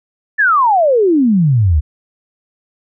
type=exponential sweep; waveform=sine; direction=down; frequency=1797 to 69.3 Hz; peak=-8 dBFS; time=0.38-1.81 s; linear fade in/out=20 ms; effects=none